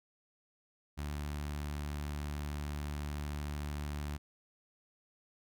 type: tone with notch filter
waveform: sawtooth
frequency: 73.42 Hz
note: D2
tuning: in tune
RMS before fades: -39 dBFS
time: 0.97-4.18 s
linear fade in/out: 20 ms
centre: 480 Hz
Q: 1.5
effects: none